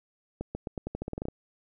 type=accelerating click train; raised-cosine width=2 ms; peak=-20 dBFS; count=13; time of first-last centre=0.41-1.284 s; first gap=140 ms; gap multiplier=0.87; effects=none